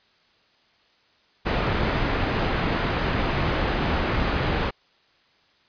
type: low-pass noise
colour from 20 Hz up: pink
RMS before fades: -24 dBFS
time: 1.45-4.71 s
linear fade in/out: 20 ms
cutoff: 2600 Hz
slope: 12 dB/octave
effects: white hiss -61 dBFS RMS until 5.68 s + resampled to 11025 Hz